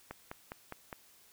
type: click train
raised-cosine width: 0.5 ms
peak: -26 dBFS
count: 5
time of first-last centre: 0.11-0.928 s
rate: 4.89 Hz
effects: white hiss -62 dBFS RMS until 1.32 s